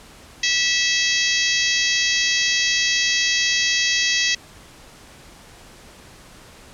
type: harmonic tone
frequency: 652 Hz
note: E5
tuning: 19 cents flat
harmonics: 3 / 4 / 5 / 6 / 7 / 8 / 9 / 10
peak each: -23 / -24 / -25 / -26 / -26 / -27 / -28 / -28 dBFS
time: 0.43-4.35 s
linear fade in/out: 5 ms
effects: pink hiss -45 dBFS RMS until 6.73 s + low-pass 10000 Hz 12 dB/octave